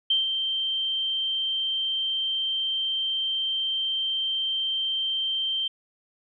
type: tone with ADSR envelope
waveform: sine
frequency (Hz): 3136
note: G7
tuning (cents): 0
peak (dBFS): -18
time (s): 0.1-5.68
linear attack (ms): 6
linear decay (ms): 150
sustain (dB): -6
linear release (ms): 7
effects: none